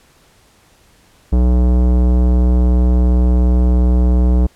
sine tone with tanh clipping, 61.4 Hz, B1, 9 cents flat, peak -11 dBFS, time 1.32-4.47 s, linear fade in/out 10 ms, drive 18 dB, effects pink hiss -51 dBFS RMS until 4.55 s + low-pass 12000 Hz 12 dB/octave

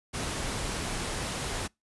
pink noise, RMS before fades -33 dBFS, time 0.13-1.68 s, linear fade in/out 20 ms, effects noise-tail reverb RT60 0.2 s tail -26 dB re dry + resampled to 24000 Hz

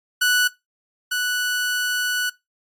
sawtooth tone pair in turn, 1480 / 1480 Hz, F#6 / F#6, 0 / 0 cents, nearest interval unison, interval 0 cents, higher neither, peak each -12 / -17 dBFS, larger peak first, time 0.21-0.48 / 1.11-2.3 s, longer second, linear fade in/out 10 ms, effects noise-tail reverb RT60 0.2 s tail -20 dB re dry + AAC 64 kbps

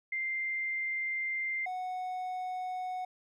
sine / triangle tone pair in turn, 2093 / 737 Hz, C7 / F#5, 0 / -7 cents, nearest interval octave + tritone, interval 1807 cents, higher first, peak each -31 / -32 dBFS, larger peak first, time 0.12-1.66 / 1.66-3.05 s, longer first, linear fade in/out 5 ms, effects none

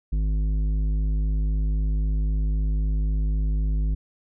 triangle tone with tanh clipping, 51.91 Hz, G#1, in tune, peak -22 dBFS, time 0.12-3.95 s, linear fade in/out 10 ms, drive 14 dB, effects none

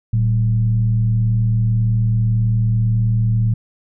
sine tone with frequency modulation, 113.4 Hz, A#2, 47 cents flat, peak -13 dBFS, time 0.13-3.54 s, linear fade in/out 5 ms, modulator 78.2 Hz, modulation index 0.43, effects none

